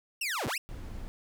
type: linear two-way sweep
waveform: sawtooth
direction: down then up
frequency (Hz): 2846 to 58.8 to 2846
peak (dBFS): -27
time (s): 0.21-0.58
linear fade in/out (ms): 5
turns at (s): 0.47
type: noise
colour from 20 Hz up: brown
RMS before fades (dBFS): -40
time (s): 0.69-1.08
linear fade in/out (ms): 0
effects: none